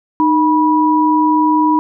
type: tone pair together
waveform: sine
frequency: 307.3 / 975.6 Hz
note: D#4 / B5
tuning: -21 / -21 cents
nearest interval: octave + minor sixth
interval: 2000 cents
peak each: -12 dBFS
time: 0.2-1.79 s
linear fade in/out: 0 ms
effects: none